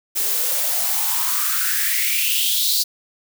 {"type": "noise with high-pass filter sweep", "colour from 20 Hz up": "blue", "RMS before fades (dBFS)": -20, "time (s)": [0.15, 2.84], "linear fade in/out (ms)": 20, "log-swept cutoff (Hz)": [370, 4500], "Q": 5.9, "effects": []}